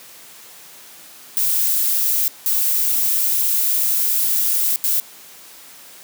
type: noise bursts at uneven times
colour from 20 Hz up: violet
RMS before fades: -18 dBFS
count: 3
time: 1.37-2.28 / 2.46-4.76 / 4.84-5 s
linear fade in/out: 0 ms
effects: white hiss -42 dBFS RMS until 6.03 s + high-pass 150 Hz 12 dB/octave